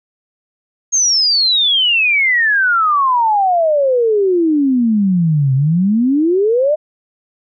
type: exponential two-way sweep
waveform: sine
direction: down then up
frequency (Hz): 6550 to 129.5 to 627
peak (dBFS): -10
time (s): 0.92-6.76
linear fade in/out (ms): 20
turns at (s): 5.54
effects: none